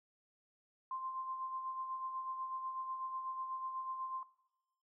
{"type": "tone with tremolo", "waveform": "sine", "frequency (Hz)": 1046.5, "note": "C6", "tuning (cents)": 0, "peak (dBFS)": -37, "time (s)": [0.91, 4.23], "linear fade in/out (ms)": 2, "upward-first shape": "sine", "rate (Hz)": 8.1, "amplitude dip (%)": 45, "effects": ["noise-tail reverb RT60 0.9 s tail -18 dB re dry"]}